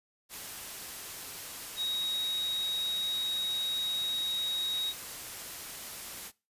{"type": "tone in noise", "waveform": "sine", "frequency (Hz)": 3790, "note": "A#7", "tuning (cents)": 28, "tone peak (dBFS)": -30, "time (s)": [1.76, 4.94], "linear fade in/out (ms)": 50, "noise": "white", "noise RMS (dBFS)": -42, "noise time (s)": [0.29, 6.32], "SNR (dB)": 9, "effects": ["noise-tail reverb RT60 0.3 s tail -22 dB re dry", "resampled to 32000 Hz"]}